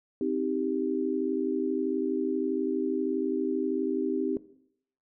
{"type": "chord", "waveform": "sine", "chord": "C minor", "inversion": "none", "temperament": "just", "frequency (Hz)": [261.6, 314, 392.4], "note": ["C4", "Eb4", "G4"], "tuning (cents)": [0, 16, 2], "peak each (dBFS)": -30, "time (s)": [0.21, 4.37], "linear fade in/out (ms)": 2, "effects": ["noise-tail reverb RT60 0.7 s tail -17 dB re dry"]}